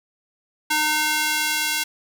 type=tone with high-pass filter sweep; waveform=square; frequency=304.9 Hz; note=D#4; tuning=35 cents flat; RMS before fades=-22 dBFS; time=0.7-1.84 s; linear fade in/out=10 ms; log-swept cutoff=1100 to 2200 Hz; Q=0.77; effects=none